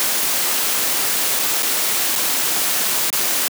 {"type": "noise with dropouts", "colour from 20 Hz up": "white", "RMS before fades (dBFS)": -19, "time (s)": [0, 3.48], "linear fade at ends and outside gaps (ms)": 0, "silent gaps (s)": [[1.391, 1.395], [1.624, 1.63], [2.154, 2.159], [3.101, 3.128]], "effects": ["high-pass 200 Hz 12 dB/octave"]}